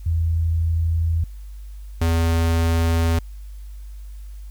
sine / square tone pair in turn, 82.41 / 82.88 Hz, E2 / E2, 0 / +10 cents, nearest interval unison, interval 10 cents, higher second, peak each -17 dBFS, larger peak neither, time 0.06-1.24 / 2.01-3.19 s, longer neither, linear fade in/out 5 ms, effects added 50 Hz sine -33 dBFS peak until 4.5 s + white hiss -57 dBFS RMS until 4.5 s

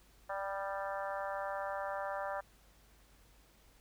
harmonic tone with a mistuned harmonic, 196 Hz, G3, in tune, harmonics 3 / 4 / 5 / 6 / 7 / 8 / 9, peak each -40 / -42 / -44 / -46 / -47 / -48 / -49 dBFS, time 0.29-2.41 s, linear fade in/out 10 ms, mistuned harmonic 6, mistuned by +29 cents, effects added 50 Hz sine -64 dBFS peak until 3.8 s + pink hiss -66 dBFS RMS until 3.8 s

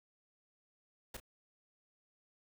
pink noise with echo, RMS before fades -44 dBFS, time 1.14-1.17 s, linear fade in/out 5 ms, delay 31 ms, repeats 1, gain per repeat -10 dB, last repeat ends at 1.201 s, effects none

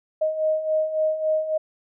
sine beating tone pair, 622.3 / 625.9 Hz, D#5 / D#5, 0 / +10 cents, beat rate 3.6 Hz, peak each -27 / -21 dBFS, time 0.21-1.58 s, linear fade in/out 10 ms, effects none

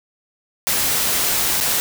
white noise with dropouts, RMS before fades -19 dBFS, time 0.67-1.8 s, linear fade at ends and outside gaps 0 ms, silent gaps 1.603-1.609 s, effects none

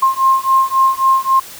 sine beating tone pair, 1061 / 1064.7 Hz, C6 / C6, +24 / +30 cents, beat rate 3.7 Hz, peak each -13 dBFS, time 0.02-1.4 s, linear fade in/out 10 ms, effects white hiss -34 dBFS RMS until 1.59 s

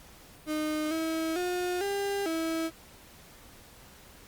35% pulse tone with pitch steps, 306.9 / 322.4 / 358.6 / 399.6 / 325.1 Hz, D#4 / E4 / F4 / G4 / E4, -24 / -38 / +46 / +33 / -24 cents, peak -27 dBFS, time 0.46-2.71 s, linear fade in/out 50 ms, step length 450 ms, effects pink hiss -53 dBFS RMS until 4.27 s + Opus 48 kbps

